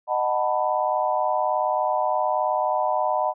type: chord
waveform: sine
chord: B dominant seventh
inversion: first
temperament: just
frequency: 617.4 / 740.8 / 889 / 987.8 Hz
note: D#5 / F#5 / A5 / B5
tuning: -14 / +2 / +18 / 0 cents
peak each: -25 / -25 / -27 / -26 dBFS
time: 0.07-3.34 s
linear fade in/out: 50 ms
effects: none